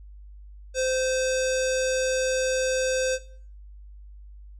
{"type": "tone with low-pass filter", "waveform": "square", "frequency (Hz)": 518, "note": "C5", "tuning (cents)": -17, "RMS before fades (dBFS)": -25, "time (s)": [0.74, 3.19], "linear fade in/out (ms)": 50, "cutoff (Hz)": 7000, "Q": 3.7, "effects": ["noise-tail reverb RT60 0.5 s tail -17 dB re dry", "added 50 Hz sine -42 dBFS peak until 4.59 s"]}